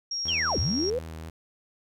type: tone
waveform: sine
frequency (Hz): 5588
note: F8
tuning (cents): 0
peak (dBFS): -28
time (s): 0.11-0.9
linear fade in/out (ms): 5
type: tone with vibrato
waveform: sawtooth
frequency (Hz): 80.6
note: E2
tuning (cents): -38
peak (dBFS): -33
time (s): 0.25-1.3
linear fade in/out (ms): 5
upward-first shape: sine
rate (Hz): 4.1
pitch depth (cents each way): 17
type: linear two-way sweep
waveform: sine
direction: down then up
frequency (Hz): 3322 to 61.74 to 526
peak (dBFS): -25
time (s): 0.28-0.99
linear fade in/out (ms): 5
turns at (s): 0.59
effects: none